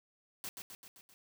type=noise with echo; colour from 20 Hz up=white; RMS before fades=-42 dBFS; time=0.44-0.49 s; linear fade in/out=0 ms; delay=130 ms; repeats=5; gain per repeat=-4 dB; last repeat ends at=1.14 s; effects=none